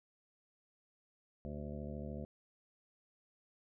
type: harmonic tone with a mistuned harmonic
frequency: 73.5 Hz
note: D2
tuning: 2 cents sharp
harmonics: 1 / 2 / 3 / 4 / 5 / 6 / 7 / 8 / 9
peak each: -46 / -47 / -46 / -55 / -53 / -62 / -51 / -54 / -55 dBFS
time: 1.45-2.25 s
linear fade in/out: 0 ms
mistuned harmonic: 5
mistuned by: +54 cents
effects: none